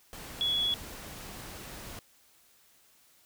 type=tone in noise; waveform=sine; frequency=3373 Hz; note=G#7; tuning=26 cents sharp; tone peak=-26 dBFS; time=0.41-0.74 s; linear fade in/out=0 ms; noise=pink; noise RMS=-44 dBFS; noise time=0.13-1.99 s; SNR=+15 dB; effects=white hiss -63 dBFS RMS until 3.25 s